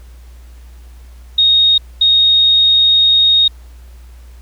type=tone bursts at uneven times; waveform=sine; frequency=3729 Hz; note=A#7; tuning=in tune; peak=-7 dBFS; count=2; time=1.38-1.78 / 2.01-3.48 s; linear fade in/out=5 ms; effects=added 60 Hz sine -34 dBFS peak until 4.41 s + pink hiss -50 dBFS RMS until 4.41 s